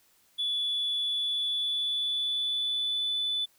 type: tone with pitch glide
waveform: triangle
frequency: 3437 to 3489 Hz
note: A7 to A7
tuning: -41 to -15 cents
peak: -24 dBFS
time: 0.38-3.46 s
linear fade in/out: 20 ms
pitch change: +26 cents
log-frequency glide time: 1.01-3.13 s
effects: tanh soft clip ceiling -24 dBFS + white hiss -65 dBFS RMS until 3.58 s